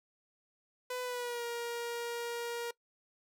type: tone with pitch glide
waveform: sawtooth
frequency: 500 to 472.2 Hz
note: B4 to A#4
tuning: +21 to +22 cents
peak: -32 dBFS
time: 0.9-2.71 s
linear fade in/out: 5 ms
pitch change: -99 cents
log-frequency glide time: 1.03-1.44 s
effects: noise-tail reverb RT60 0.1 s tail -22 dB re dry